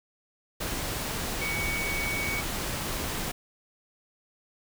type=tone in noise; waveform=sine; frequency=2245 Hz; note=C#7; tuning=21 cents sharp; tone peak=-30 dBFS; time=1.41-2.41 s; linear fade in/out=10 ms; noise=pink; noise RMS=-32 dBFS; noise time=0.6-3.32 s; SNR=-1 dB; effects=none